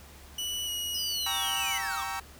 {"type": "tone with vibrato", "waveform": "sawtooth", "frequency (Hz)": 2929, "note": "F#7", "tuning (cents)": -18, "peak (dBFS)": -28, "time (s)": [0.38, 1.78], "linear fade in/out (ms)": 5, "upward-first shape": "square", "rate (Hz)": 1.7, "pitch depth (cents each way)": 15}
{"type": "linear sweep", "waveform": "square", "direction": "down", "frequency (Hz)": [5200, 1029], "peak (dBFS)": -34, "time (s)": [0.94, 2.04], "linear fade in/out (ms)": 10}
{"type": "chord", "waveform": "30% pulse", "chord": "G diminished seventh", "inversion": "none", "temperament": "equal with one note detuned", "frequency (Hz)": [784, 932.3, 1122.3, 1318.5], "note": ["G5", "Bb5", "Db6", "Fb6"], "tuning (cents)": [0, 0, 21, 0], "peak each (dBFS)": [-34, -35, -37, -36], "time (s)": [1.26, 2.2], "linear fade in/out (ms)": 5}
{"effects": ["added 70 Hz sine -52 dBFS peak until 2.39 s", "pink hiss -52 dBFS RMS until 2.39 s"]}